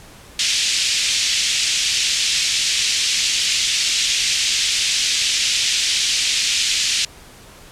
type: band-pass noise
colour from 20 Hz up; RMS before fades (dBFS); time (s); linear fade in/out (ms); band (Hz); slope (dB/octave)
pink; -19; 0.39-7.05; 2; 2600 to 7400; 24
effects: pink hiss -43 dBFS RMS until 7.71 s + low-pass 12000 Hz 12 dB/octave